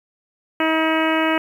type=harmonic tone with a mistuned harmonic; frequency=319 Hz; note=D#4; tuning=43 cents sharp; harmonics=1 / 2 / 3 / 4 / 5 / 6 / 7 / 8 / 9; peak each=-20 / -23 / -25 / -26 / -27 / -28 / -28 / -29 / -30 dBFS; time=0.6-1.38 s; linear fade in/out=2 ms; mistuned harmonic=9; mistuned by=+29 cents; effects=8-bit